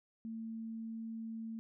sine tone, 224.9 Hz, A3, 38 cents sharp, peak -40 dBFS, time 0.25-1.59 s, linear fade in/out 0 ms, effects none

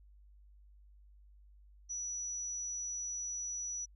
sine tone, 5890 Hz, F#8, 9 cents flat, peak -37 dBFS, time 1.89-3.86 s, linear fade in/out 20 ms, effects added 50 Hz sine -57 dBFS peak until 3.95 s

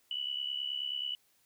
sine tone with amplitude modulation, 2960 Hz, F#7, in tune, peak -30 dBFS, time 0.11-1.15 s, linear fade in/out 2 ms, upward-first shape sine, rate 69.4 Hz, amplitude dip 75%, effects white hiss -70 dBFS RMS until 1.45 s

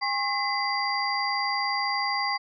sine tone cluster, 812 / 1080 / 2029 / 4753 Hz, G#5 / C#6 / B6 / D8, -39 / -45 / +46 / +20 cents, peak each -30 dBFS, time 0.01-2.38 s, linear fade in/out 20 ms, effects none

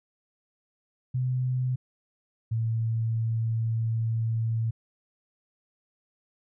sine tone pair in turn, 127.1 / 113.23 Hz, C3 / A#2, -50 / -50 cents, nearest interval major second, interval 200 cents, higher first, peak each -24 dBFS, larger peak neither, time 1.14-1.76 / 2.51-4.71 s, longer second, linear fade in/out 10 ms, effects none

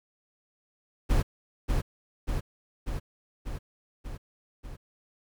brown noise with echo, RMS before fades -23 dBFS, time 1.09-1.23 s, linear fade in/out 20 ms, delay 590 ms, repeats 6, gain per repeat -3 dB, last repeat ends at 4.77 s, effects none

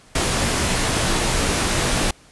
pink noise with comb filter, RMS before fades -20 dBFS, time 0.15-2.11 s, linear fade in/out 5 ms, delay 19 ms, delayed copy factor -0.5, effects pink hiss -50 dBFS RMS until 2.31 s + resampled to 24000 Hz

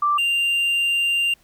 sine / triangle tone pair in turn, 1174.7 / 2786 Hz, D6 / F7, 0 / -5 cents, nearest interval octave + minor third, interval 1495 cents, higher second, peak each -16 / -16 dBFS, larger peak neither, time 0.02-0.18 / 0.18-1.34 s, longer second, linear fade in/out 5 ms, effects pink hiss -58 dBFS RMS until 1.43 s

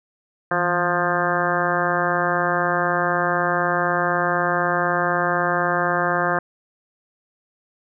harmonic tone with a mistuned harmonic, 176 Hz, F3, 14 cents sharp, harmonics 1 / 2 / 3 / 4 / 5 / 6 / 7 / 8 / 9 / 10, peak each -29 / -28 / -26 / -25 / -31 / -27 / -26 / -31 / -25 / -31 dBFS, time 0.51-6.39 s, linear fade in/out 2 ms, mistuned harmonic 1, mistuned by -96 cents, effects none

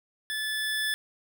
25% pulse tone with level ramp, 1735 Hz, A6, 25 cents flat, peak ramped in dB -26 to -22 dBFS, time 0.3-0.94 s, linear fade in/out 0 ms, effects none

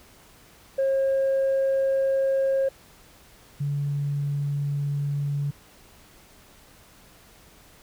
sine tone pair in turn, 539 / 143.06 Hz, C#5 / D3, -49 / -45 cents, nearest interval octave + major seventh, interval 2296 cents, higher first, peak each -18 / -23 dBFS, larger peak first, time 0.78-2.69 / 3.6-5.51 s, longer neither, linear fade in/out 10 ms, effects tanh soft clip ceiling -18 dBFS + pink hiss -53 dBFS RMS until 7.82 s

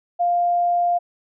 sine tone, 700 Hz, F5, 4 cents sharp, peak -16 dBFS, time 0.19-0.99 s, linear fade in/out 20 ms, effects none

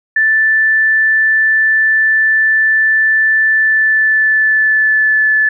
sine tone with pitch glide, 1760 to 1736.8 Hz, A6 to A6, 0 to -23 cents, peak -8 dBFS, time 0.16-5.49 s, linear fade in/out 5 ms, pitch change -23 cents, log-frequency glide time 3.48-5.3 s, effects none

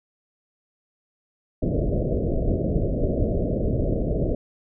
pink low-pass noise, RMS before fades -23 dBFS, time 1.62-4.35 s, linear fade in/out 5 ms, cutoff 650 Hz, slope 96 dB/octave, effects none

